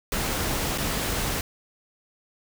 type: noise with dropouts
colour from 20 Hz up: pink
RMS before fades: -27 dBFS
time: 0.12-1.41 s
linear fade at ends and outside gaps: 2 ms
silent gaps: 0.778-0.782 s
effects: none